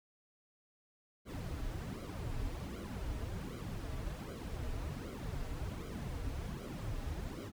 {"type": "noise with flanger", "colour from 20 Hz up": "brown", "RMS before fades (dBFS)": -41, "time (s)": [1.25, 7.52], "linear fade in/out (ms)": 50, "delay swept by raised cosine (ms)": [1.1, 5.7], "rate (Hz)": 1.3, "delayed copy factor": -0.8, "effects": []}